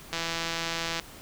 click train, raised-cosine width 0.2 ms, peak -13 dBFS, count 145, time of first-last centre 0.13-0.997 s, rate 166 Hz, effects pink hiss -47 dBFS RMS until 1.21 s

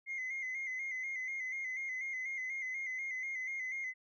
sine tone with vibrato, 2081 Hz, C7, 10 cents flat, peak -35 dBFS, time 0.06-3.94 s, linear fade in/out 50 ms, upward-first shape square, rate 4.1 Hz, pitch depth 43 cents each way, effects tanh soft clip ceiling -34 dBFS

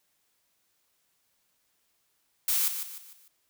blue noise with echo, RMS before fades -26 dBFS, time 2.48-2.68 s, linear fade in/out 2 ms, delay 150 ms, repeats 4, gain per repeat -8 dB, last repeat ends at 3.28 s, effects white hiss -73 dBFS RMS until 3.49 s

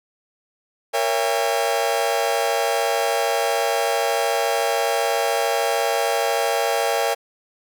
40% pulse chord, A# diminished seventh, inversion none, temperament just, 466.2 / 559.4 / 671.3 / 805.5 Hz, A#4 / C#5 / E5 / G5, 0 / +16 / +31 / +47 cents, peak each -24 / -24 / -24 / -23 dBFS, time 0.93-7.15 s, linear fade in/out 20 ms, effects none

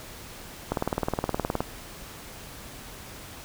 click train, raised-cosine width 1 ms, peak -11 dBFS, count 18, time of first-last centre 0.72-1.605 s, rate 19.2 Hz, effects pink hiss -43 dBFS RMS until 3.44 s

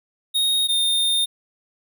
square tone pair in turn, 3729 / 3642 Hz, A#7 / A#7, 0 / -41 cents, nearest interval unison, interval 41 cents, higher first, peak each -18 dBFS, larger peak neither, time 0.34-0.68 / 0.68-1.26 s, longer second, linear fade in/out 20 ms, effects none

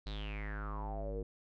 square tone with low-pass filter sweep, 51.91 Hz, G#1, in tune, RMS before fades -40 dBFS, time 0.06-1.23 s, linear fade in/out 5 ms, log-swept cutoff 4200 to 420 Hz, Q 9, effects none

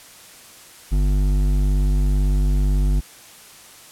sine tone with hard clipping, 49 Hz, G1, in tune, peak -17 dBFS, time 0.91-3.01 s, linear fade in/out 20 ms, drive 11 dB, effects white hiss -44 dBFS RMS until 3.91 s + low-pass 12000 Hz 12 dB/octave

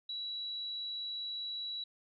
sine tone, 3915 Hz, B7, 16 cents flat, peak -37 dBFS, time 0.09-1.84 s, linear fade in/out 5 ms, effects none

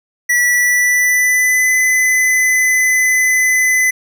square tone with pitch glide, 1949 to 2017 Hz, B6 to B6, -23 to +36 cents, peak -11 dBFS, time 0.29-3.91 s, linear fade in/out 10 ms, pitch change +59 cents, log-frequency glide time 0.46-1.72 s, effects none

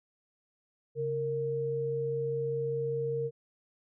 sine tone pair together, 137.5 / 462.5 Hz, C#3 / A#4, -14 / -14 cents, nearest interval octave + major sixth, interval 2100 cents, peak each -36 / -30 dBFS, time 0.95-3.31 s, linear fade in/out 50 ms, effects none

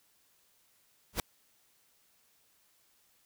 pink noise with exponential growth, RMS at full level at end -24 dBFS, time 1.13-1.2 s, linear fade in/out 2 ms, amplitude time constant 15 ms, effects white hiss -69 dBFS RMS until 3.25 s

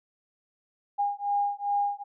sine beating tone pair, 811 / 813.5 Hz, G#5 / G#5, -41 / -36 cents, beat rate 2.5 Hz, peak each -28 dBFS, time 0.98-2.04 s, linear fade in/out 20 ms, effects none

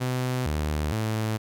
sawtooth tone with pitch steps, 126.9 / 75.7 / 109.5 Hz, B2 / D#2 / A2, +47 / -47 / -8 cents, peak -21 dBFS, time 0-1.38 s, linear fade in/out 20 ms, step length 460 ms, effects none

